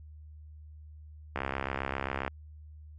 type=click train; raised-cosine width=0.5 ms; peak=-16 dBFS; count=63; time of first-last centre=1.36-2.279 s; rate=67.5 Hz; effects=added 76 Hz sine -46 dBFS peak until 2.98 s + MP3 64 kbps